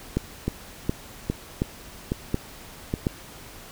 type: two click trains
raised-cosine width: 3 ms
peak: -9 / -11 dBFS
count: 5 / 4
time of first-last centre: 0.17-3.069 / 0.48-2.939 s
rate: 1.38 / 1.22 Hz
effects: pink hiss -44 dBFS RMS until 3.71 s